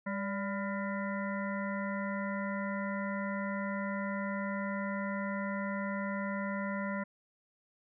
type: harmonic tone with a mistuned harmonic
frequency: 200 Hz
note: G3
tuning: 35 cents sharp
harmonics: 1 / 3 / 5 / 7 / 9 / 10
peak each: -35 / -40 / -42 / -43 / -45 / -45 dBFS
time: 0.06-7.04 s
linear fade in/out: 10 ms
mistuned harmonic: 3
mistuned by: -53 cents
effects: none